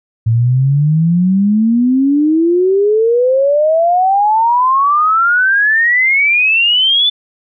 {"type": "exponential sweep", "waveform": "sine", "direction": "up", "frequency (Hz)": [110.8, 3520], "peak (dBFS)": -8, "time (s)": [0.26, 7.1], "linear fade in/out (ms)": 10, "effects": []}